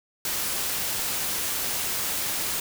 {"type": "noise", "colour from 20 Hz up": "white", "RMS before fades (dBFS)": -28, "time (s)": [0.25, 2.6], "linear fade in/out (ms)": 2, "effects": []}